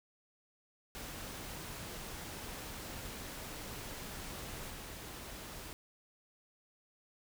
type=noise with level steps; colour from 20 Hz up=pink; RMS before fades=-45 / -47 dBFS; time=0.95-5.73 s; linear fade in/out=0 ms; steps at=4.7 s; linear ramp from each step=5 ms; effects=none